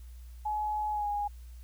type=tone with pitch glide; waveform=sine; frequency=847 to 823.8 Hz; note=G#5 to G#5; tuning=+34 to -14 cents; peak=-29 dBFS; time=0.45-1.28 s; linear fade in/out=10 ms; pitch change=-48 cents; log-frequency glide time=0.91-1.08 s; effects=added 60 Hz sine -44 dBFS peak until 1.63 s + white hiss -64 dBFS RMS until 1.63 s